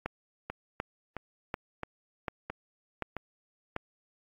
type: two click trains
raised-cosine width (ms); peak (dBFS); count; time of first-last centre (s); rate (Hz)
0.5; -17 / -20; 6 / 5; 0.06-3.764 / 0.5-3.167; 1.35 / 1.5
effects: AAC 32 kbps